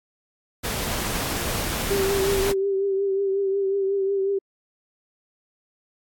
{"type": "noise", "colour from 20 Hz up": "pink", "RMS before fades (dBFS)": -27, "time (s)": [0.63, 2.53], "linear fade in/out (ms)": 20}
{"type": "tone with vibrato", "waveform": "sine", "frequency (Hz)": 392, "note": "G4", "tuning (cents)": 0, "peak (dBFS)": -20, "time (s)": [1.9, 4.39], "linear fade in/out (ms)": 10, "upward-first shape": "triangle", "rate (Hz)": 5.5, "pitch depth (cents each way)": 43}
{"effects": ["AAC 64 kbps"]}